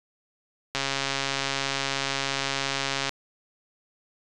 click train, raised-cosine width 0.2 ms, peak -9 dBFS, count 322, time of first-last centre 0.75-3.093 s, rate 137 Hz, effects resampled to 24000 Hz

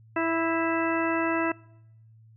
harmonic tone with a mistuned harmonic, 329.6 Hz, E4, in tune, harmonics 1 / 2 / 3 / 4 / 5 / 6 / 8, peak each -27 / -30 / -32 / -33 / -34 / -35 / -36 dBFS, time 0.16-1.52 s, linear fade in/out 5 ms, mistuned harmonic 5, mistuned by -17 cents, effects noise-tail reverb RT60 0.8 s tail -24 dB re dry + added 111 Hz sine -51 dBFS peak until 2.36 s

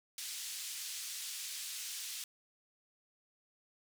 white band-pass noise, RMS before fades -43 dBFS, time 0.18-2.24 s, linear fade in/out 2 ms, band 2900 to 8800 Hz, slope 12 dB/octave, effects none

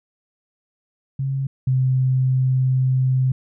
sine tone pair in turn, 135.5 / 129.88 Hz, C#3 / C3, -39 / -12 cents, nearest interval minor second, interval 73 cents, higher first, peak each -20 / -15 dBFS, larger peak second, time 1.19-1.47 / 1.67-3.32 s, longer second, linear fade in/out 5 ms, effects none

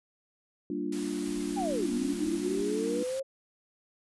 sine chord, G minor seventh, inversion none, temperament equal, 196 / 233.1 / 293.7 / 349.2 Hz, G3 / Bb3 / D4 / F4, 0 / 0 / 0 / 0 cents, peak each -38 / -38 / -33 / -36 dBFS, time 0.7-3.03 s, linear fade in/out 2 ms
white noise, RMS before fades -43 dBFS, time 0.92-3.2 s, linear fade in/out 5 ms
brown noise with tremolo, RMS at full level -50 dBFS, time 1.26-2.63 s, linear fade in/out 20 ms, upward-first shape triangle, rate 9.2 Hz, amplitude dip 85%
sine linear two-way sweep, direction down then up, 834 to 232.9 to 544 Hz, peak -30 dBFS, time 1.56-3.23 s, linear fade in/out 20 ms, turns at 1.91 s
effects resampled to 24000 Hz

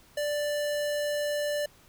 square tone, 588 Hz, D5, 2 cents sharp, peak -28 dBFS, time 0.17-1.66 s, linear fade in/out 5 ms, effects pink hiss -58 dBFS RMS until 1.88 s

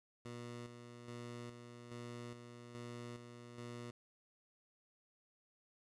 15% pulse tone with tremolo, 120 Hz, B2, 49 cents flat, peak -40 dBFS, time 0.25-3.91 s, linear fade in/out 5 ms, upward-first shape square, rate 1.2 Hz, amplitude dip 50%, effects resampled to 22050 Hz + 13-bit

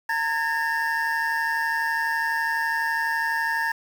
triangle tone cluster, 912 / 1656 / 1808 Hz, A#5 / G#6 / A6, -38 / -5 / +47 cents, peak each -25 dBFS, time 0.09-3.72 s, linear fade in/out 5 ms, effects 7-bit

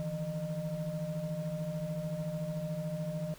sine tone cluster, 153.1 / 166.7 / 610 Hz, D#3 / E3 / D#5, -28 / +20 / -34 cents, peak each -38 / -35 / -38 dBFS, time 0-3.34 s, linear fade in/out 0 ms, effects tanh soft clip ceiling -28 dBFS + pink hiss -54 dBFS RMS until 3.38 s

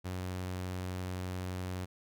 sawtooth tone, 91.7 Hz, F#2, 15 cents flat, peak -32 dBFS, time 0.04-1.86 s, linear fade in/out 20 ms, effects none

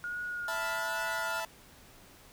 sine tone with vibrato, 1430 Hz, F6, 41 cents sharp, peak -34 dBFS, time 0.04-1.4 s, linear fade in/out 0 ms, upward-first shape sine, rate 1.3 Hz, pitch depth 27 cents each way
sawtooth chord, E suspended fourth, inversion none, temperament equal, 659.3 / 880 / 987.8 Hz, E5 / A5 / B5, 0 / 0 / 0 cents, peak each -34 / -34 / -37 dBFS, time 0.48-1.45 s, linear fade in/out 2 ms
effects pink hiss -56 dBFS RMS until 2.32 s

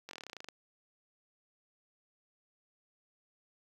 slowing click train, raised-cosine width 0.2 ms, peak -27 dBFS, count 14, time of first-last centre 0.09-0.487 s, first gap 21 ms, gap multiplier 1.06, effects high-pass 200 Hz 12 dB/octave + 9-bit

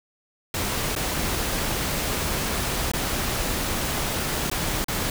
pink noise with dropouts, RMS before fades -26 dBFS, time 0.54-5.1 s, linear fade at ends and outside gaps 2 ms, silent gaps 0.952-0.962 / 2.917-2.935 / 4.5-4.514 / 4.844-4.883 s, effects none

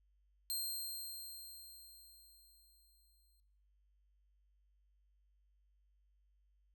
15% pulse tone with exponential decay, 4184 Hz, C8, 1 cent flat, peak -30 dBFS, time 0.5-3.4 s, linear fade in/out 0 ms, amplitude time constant 630 ms, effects noise-tail reverb RT60 0.7 s tail -19 dB re dry + added 50 Hz sine -70 dBFS peak until 6.74 s

